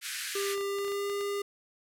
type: band-pass noise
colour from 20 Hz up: pink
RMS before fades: -37 dBFS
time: 0.01-0.57 s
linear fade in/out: 50 ms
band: 1500 to 13000 Hz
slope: 48 dB/octave
type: tone with pitch glide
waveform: square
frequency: 397.9 to 403.7 Hz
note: G4 to G#4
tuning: +26 to -49 cents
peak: -31 dBFS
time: 0.35-1.42 s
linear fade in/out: 5 ms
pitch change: +25 cents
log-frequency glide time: 0.66-1.13 s
type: clicks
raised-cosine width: 0.2 ms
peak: -28 dBFS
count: 8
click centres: 0.578 / 0.61 / 0.786 / 0.847 / 0.881 / 0.92 / 1.098 / 1.21 s
effects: none